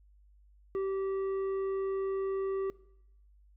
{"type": "tone with tanh clipping", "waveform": "sine", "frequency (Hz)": 387.2, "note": "G4", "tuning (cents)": -21, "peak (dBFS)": -31, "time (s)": [0.75, 2.7], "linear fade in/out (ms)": 0, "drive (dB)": 7, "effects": ["noise-tail reverb RT60 0.8 s tail -20 dB re dry", "added 50 Hz sine -58 dBFS peak until 3.56 s"]}